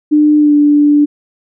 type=tone with pitch glide; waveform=sine; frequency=299.9 to 293.2 Hz; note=D4 to D4; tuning=+36 to -3 cents; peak=-5 dBFS; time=0.11-1.06 s; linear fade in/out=20 ms; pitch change=-39 cents; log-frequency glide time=0.38-0.54 s; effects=none